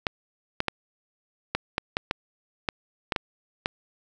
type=clicks; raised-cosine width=0.3 ms; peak=-8 dBFS; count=11; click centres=0.068 / 0.604 / 0.683 / 1.55 / 1.781 / 1.969 / 2.111 / 2.688 / 3.122 / 3.162 / 3.659 s; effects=none